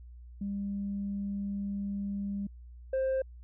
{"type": "tone pair in turn", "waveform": "sine", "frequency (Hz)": [200, 527.5], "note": ["G3", "C5"], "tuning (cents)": [35, 14], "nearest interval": "octave + perfect fourth", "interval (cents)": 1679, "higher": "second", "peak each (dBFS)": [-31, -24], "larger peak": "second", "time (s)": [[0.41, 2.47], [2.93, 3.22]], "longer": "first", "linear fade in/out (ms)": 5, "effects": ["tanh soft clip ceiling -26 dBFS", "added 60 Hz sine -46 dBFS peak until 3.43 s"]}